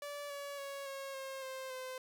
sawtooth tone with pitch steps, 578 / 567.1 / 556.4 / 545.9 / 535.6 / 525.5 / 515.5 Hz, D5 / C#5 / C#5 / C#5 / C5 / C5 / C5, -28 / +39 / +6 / -27 / +40 / +7 / -26 cents, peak -38 dBFS, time 0.02-1.98 s, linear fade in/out 2 ms, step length 280 ms, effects none

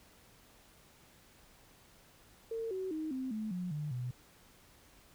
sine tone with pitch steps, 453.3 / 376.8 / 313.2 / 260.4 / 216.4 / 179.89 / 149.53 / 124.3 Hz, A#4 / F#4 / D#4 / C4 / A3 / F#3 / D3 / B2, -48 / +32 / +11 / -8 / -29 / -48 / +32 / +12 cents, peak -35 dBFS, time 2.51-4.11 s, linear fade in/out 5 ms, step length 200 ms, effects pink hiss -62 dBFS RMS until 5.14 s

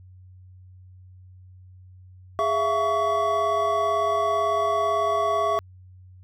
triangle tone cluster, 413.6 / 662 / 700 / 1126 Hz, G#4 / E5 / F5 / C#6, -7 / +7 / +4 / +27 cents, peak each -27 / -22 / -30 / -22 dBFS, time 2.39-5.59 s, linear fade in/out 0 ms, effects added 92 Hz sine -45 dBFS peak until 6.23 s

